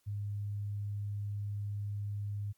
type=tone; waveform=sine; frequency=102.4 Hz; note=G#2; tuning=24 cents flat; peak=-34 dBFS; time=0.06-2.53 s; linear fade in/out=20 ms; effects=white hiss -74 dBFS RMS until 2.57 s + MP3 96 kbps